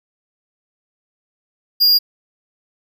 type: tone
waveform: square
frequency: 4828 Hz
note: D8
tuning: 47 cents sharp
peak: -10 dBFS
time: 1.8-1.99 s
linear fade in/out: 20 ms
effects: none